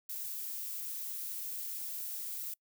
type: noise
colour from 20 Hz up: violet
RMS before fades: -40 dBFS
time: 0.09-2.54 s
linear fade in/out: 5 ms
effects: noise-tail reverb RT60 0.1 s tail -26 dB re dry